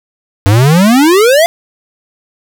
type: exponential sweep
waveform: square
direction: up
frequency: 94.2 to 701 Hz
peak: -5 dBFS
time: 0.46-1.46 s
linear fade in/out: 0 ms
effects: none